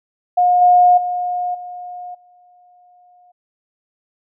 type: tone with level steps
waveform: sine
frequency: 717 Hz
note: F5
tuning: 45 cents sharp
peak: -10 / -7 / -18 / -28 / -47 dBFS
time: 0.37-3.32 s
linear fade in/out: 10 ms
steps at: 0.61 / 0.97 / 1.54 / 2.14 s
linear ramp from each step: 10 ms
effects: none